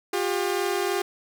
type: tone pair together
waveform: sawtooth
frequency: 356.9 / 400 Hz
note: F4 / G4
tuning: +38 / +35 cents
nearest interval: major second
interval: 197 cents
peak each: -23 / -22 dBFS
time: 0.13-1.02 s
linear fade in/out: 5 ms
effects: none